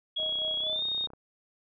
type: tone with pitch glide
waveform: sine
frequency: 3322 to 3707 Hz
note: G#7 to A#7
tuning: 0 to -10 cents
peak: -28 dBFS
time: 0.16-1.07 s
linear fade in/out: 10 ms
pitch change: +190 cents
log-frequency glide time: 0.59-0.84 s
type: tone with tremolo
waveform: sine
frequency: 628 Hz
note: D#5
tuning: 16 cents sharp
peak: -36 dBFS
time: 0.18-0.83 s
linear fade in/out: 10 ms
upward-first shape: sine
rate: 4.3 Hz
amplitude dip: 85%
type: click train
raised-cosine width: 1 ms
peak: -34 dBFS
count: 31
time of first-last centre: 0.2-1.135 s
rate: 32.1 Hz
effects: none